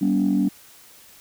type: tone cluster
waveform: sine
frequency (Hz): 194.6 / 241.8 / 285.2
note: G3 / B3 / C#4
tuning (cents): -12 / -36 / +49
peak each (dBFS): -20 / -23 / -20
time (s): 0.01-0.49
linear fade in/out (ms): 10
effects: tanh soft clip ceiling -11 dBFS + white hiss -49 dBFS RMS until 1.2 s